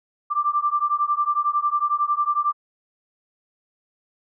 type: beating tone pair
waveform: sine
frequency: 1174.7 / 1185.7 Hz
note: D6 / D6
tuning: 0 / +16 cents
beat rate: 11 Hz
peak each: -22 dBFS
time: 0.3-2.53 s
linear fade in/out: 20 ms
effects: none